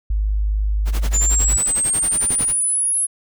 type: tone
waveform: sine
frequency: 51.6 Hz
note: G#1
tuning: 10 cents flat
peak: -16 dBFS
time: 0.1-1.57 s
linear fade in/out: 5 ms
type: noise with tremolo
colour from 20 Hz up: pink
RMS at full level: -28 dBFS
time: 0.85-2.54 s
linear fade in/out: 50 ms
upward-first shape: sine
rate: 11 Hz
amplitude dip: 95%
type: linear sweep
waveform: sine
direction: up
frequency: 7040 to 10760 Hz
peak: -16 dBFS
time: 1.13-3.07 s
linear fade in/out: 20 ms
type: clicks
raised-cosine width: 3 ms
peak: -16 dBFS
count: 2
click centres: 2.306 / 2.409 s
effects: none